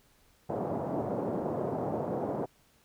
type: band-pass noise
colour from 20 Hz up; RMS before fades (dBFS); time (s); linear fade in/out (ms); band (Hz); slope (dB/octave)
white; -33; 0.49-2.46; 10; 110 to 710; 24
effects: pink hiss -65 dBFS RMS until 2.84 s